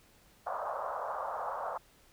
pink band-pass noise, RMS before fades -37 dBFS, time 0.46-1.78 s, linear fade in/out 10 ms, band 550 to 1300 Hz, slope 48 dB/octave, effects pink hiss -63 dBFS RMS until 2.12 s

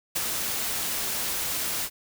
white noise with ADSR envelope, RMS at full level -25 dBFS, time 0.15-1.9 s, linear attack 13 ms, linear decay 26 ms, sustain -4 dB, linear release 62 ms, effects none

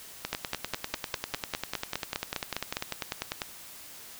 two click trains, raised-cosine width 0.2 ms, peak -13 / -12 dBFS, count 33 / 13, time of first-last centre 0.25-3.418 / 0.33-2.769 s, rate 10.1 / 4.92 Hz, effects white hiss -47 dBFS RMS until 4.19 s

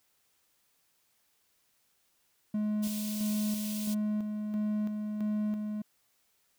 triangle tone with tremolo, 211.4 Hz, G#3, 31 cents sharp, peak -26 dBFS, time 2.54-5.82 s, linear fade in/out 5 ms, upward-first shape square, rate 1.5 Hz, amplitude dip 40%
white high-pass noise, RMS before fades -41 dBFS, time 2.82-3.95 s, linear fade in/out 20 ms, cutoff 2600 Hz, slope 24 dB/octave
effects white hiss -72 dBFS RMS until 6.58 s

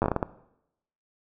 slowing click train, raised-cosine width 1 ms, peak -10 dBFS, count 8, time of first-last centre 0.02-0.228 s, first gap 9 ms, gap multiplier 1.39, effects noise-tail reverb RT60 0.8 s tail -17 dB re dry

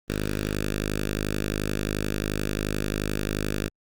5% pulse tone with notch filter, 51.4 Hz, G#1, 17 cents flat, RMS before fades -28 dBFS, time 0.08-3.69 s, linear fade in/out 20 ms, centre 760 Hz, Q 1, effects Opus 24 kbps

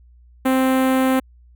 sawtooth tone with notch filter, 261.6 Hz, C4, in tune, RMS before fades -17 dBFS, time 0.45-1.2 s, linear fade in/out 10 ms, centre 5200 Hz, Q 0.56, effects added 60 Hz sine -46 dBFS peak until 1.55 s

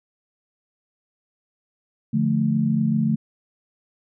sine chord, D minor, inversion none, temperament equal, 146.83 / 174.61 / 220 Hz, D3 / F3 / A3, 0 / 0 / 0 cents, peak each -23 / -25 / -20 dBFS, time 2.13-3.16 s, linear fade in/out 10 ms, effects none

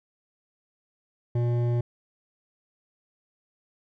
sine tone with hard clipping, 119.9 Hz, A#2, 49 cents sharp, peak -24 dBFS, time 1.35-1.81 s, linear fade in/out 5 ms, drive 11 dB, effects none

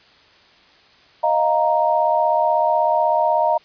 sine chord, Eb suspended second, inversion none, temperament equal, 622.3 / 698.5 / 932.3 Hz, Eb5 / F5 / Bb5, 0 / 0 / 0 cents, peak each -19 / -20 / -18 dBFS, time 1.23-3.58 s, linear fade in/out 10 ms, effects white hiss -51 dBFS RMS until 3.64 s + resampled to 11025 Hz

